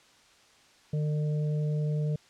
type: harmonic tone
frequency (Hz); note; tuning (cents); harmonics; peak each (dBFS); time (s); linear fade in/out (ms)
150.9; D3; +47; 1 / 3 / 4; -26 / -39 / -44; 0.93-2.16; 5
effects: white hiss -59 dBFS RMS until 2.29 s + low-pass 6000 Hz 12 dB/octave